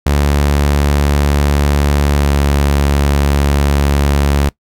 sawtooth tone with pitch glide, 72 to 71.01 Hz, D2 to C#2, -34 to +42 cents, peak -6 dBFS, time 0.06-4.49 s, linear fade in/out 5 ms, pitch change -24 cents, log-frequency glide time 2.16-2.28 s, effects noise-tail reverb RT60 0.1 s tail -21 dB re dry

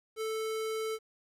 square tone, 440 Hz, A4, in tune, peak -33 dBFS, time 0.16-0.99 s, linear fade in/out 50 ms, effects resampled to 32000 Hz + 11-bit

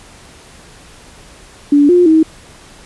sine tone with pitch steps, 288.3 / 355 / 318.1 Hz, D4 / F4 / D#4, -32 / +28 / +38 cents, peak -5 dBFS, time 1.72-2.23 s, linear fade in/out 5 ms, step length 170 ms, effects pink hiss -40 dBFS RMS until 2.85 s + resampled to 24000 Hz

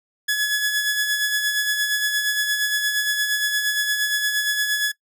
sawtooth tone with tremolo, 1697 Hz, G#6, 37 cents sharp, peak -14 dBFS, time 0.28-4.92 s, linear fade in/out 10 ms, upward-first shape sine, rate 8.6 Hz, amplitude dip 45%, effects noise-tail reverb RT60 0.1 s tail -22 dB re dry

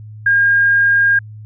sine tone, 1617 Hz, G#6, 47 cents flat, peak -9 dBFS, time 0.26-1.19 s, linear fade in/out 5 ms, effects added 107 Hz sine -31 dBFS peak until 1.45 s

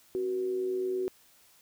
sine tone with amplitude modulation, 373.5 Hz, F#4, 16 cents sharp, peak -26 dBFS, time 0.15-1.08 s, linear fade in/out 0 ms, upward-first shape sine, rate 109 Hz, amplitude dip 45%, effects white hiss -61 dBFS RMS until 1.61 s

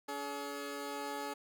15% pulse tone pair together, 284.4 / 426.1 Hz, C#4 / G#4, +45 / +44 cents, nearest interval perfect fifth, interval 699 cents, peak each -36 / -35 dBFS, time 0.08-1.34 s, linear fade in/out 10 ms, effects none

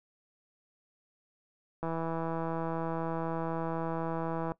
click train, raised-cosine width 1 ms, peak -21 dBFS, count 442, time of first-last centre 1.83-4.519 s, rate 164 Hz, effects noise-tail reverb RT60 0.1 s tail -19 dB re dry

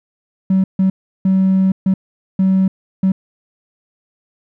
triangle tone bursts at uneven times, 190 Hz, F#3, 46 cents sharp, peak -7 dBFS, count 6, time 0.5-0.64 / 0.79-0.9 / 1.25-1.72 / 1.86-1.94 / 2.39-2.68 / 3.03-3.12 s, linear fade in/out 5 ms, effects tanh soft clip ceiling -6 dBFS

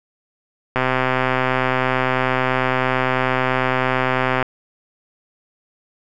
click train, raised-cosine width 0.5 ms, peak -3 dBFS, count 474, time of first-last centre 0.76-4.427 s, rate 129 Hz, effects none

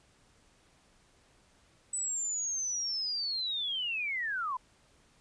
sine linear sweep, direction down, 8030 to 970 Hz, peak -31 dBFS, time 1.93-4.57 s, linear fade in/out 5 ms, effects pink hiss -65 dBFS RMS until 5.2 s + resampled to 22050 Hz

